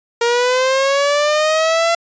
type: linear sweep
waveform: sawtooth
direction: up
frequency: 466.2 to 680 Hz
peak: -9 dBFS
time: 0.21-1.95 s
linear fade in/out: 5 ms
effects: resampled to 16000 Hz